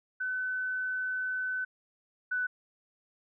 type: tone pair in turn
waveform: sine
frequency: 1511 / 1493.6 Hz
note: F#6 / F#6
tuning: +36 / +16 cents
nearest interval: unison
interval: 20 cents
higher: first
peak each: -30 / -28 dBFS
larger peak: second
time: 0.2-1.65 / 2.31-2.47 s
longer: first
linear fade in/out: 10 ms
effects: none